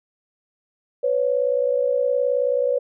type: tone pair together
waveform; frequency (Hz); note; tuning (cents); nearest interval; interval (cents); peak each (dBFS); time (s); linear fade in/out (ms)
sine; 500 / 559; B4 / C#5; +21 / +14; major second; 193; -20 / -21; 1.03-2.79; 10
effects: none

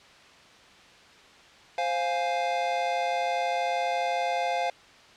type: chord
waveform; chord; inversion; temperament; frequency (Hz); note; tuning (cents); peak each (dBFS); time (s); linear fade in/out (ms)
square; F minor; second; equal; 523.3 / 698.5 / 830.6; C5 / F5 / Ab5; 0 / 0 / 0; -33 / -28 / -32; 1.78-4.7; 2
effects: white hiss -52 dBFS RMS until 5.16 s + low-pass 4000 Hz 12 dB/octave

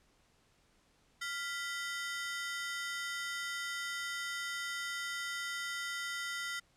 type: ring-modulated tone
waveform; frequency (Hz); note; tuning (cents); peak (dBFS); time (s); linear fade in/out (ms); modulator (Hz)
sawtooth; 1686; G#6; +26; -30; 1.21-6.6; 10; 294
effects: pink hiss -70 dBFS RMS until 6.76 s + low-pass 9000 Hz 12 dB/octave

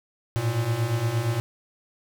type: beating tone pair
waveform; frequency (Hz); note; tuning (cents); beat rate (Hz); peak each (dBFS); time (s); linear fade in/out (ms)
square; 110 / 118.6; A2 / A#2; 0 / +30; 8.6; -29 / -25; 0.36-1.4; 0
effects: none

